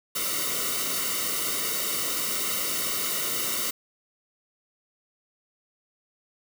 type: noise with comb filter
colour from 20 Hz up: white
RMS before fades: -28 dBFS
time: 0.15-3.71 s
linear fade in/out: 10 ms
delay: 1.2 ms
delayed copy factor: -1
effects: none